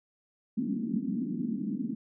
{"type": "band-pass noise", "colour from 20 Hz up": "pink", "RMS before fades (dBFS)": -32, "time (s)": [0.57, 1.95], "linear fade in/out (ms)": 10, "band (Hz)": [190, 280], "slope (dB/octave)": 48, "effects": []}